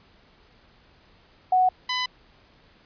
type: tone pair in turn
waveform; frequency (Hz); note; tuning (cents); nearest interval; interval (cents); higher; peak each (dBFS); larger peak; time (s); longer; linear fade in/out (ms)
sine / 10% pulse; 740 / 1003; F#5 / B5; 0 / +26; perfect fourth; 526; second; -16 / -15; second; 1.52-1.69 / 1.89-2.06; neither; 5
effects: pink hiss -57 dBFS RMS until 2.85 s + resampled to 11025 Hz